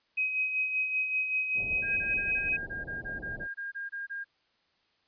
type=tone with tremolo; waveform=sine; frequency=2529 Hz; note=D#7; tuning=28 cents sharp; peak=-25 dBFS; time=0.17-2.57 s; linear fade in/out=10 ms; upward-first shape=sine; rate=5.2 Hz; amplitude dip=50%
type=low-pass noise; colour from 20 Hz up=pink; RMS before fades=-44 dBFS; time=1.54-3.48 s; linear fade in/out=50 ms; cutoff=760 Hz; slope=48 dB/octave
type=tone bursts; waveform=sine; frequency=1614 Hz; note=G#6; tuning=50 cents flat; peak=-34 dBFS; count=14; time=1.82-4.245 s; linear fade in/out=20 ms; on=150 ms; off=25 ms
effects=white hiss -71 dBFS RMS until 5.07 s + resampled to 11025 Hz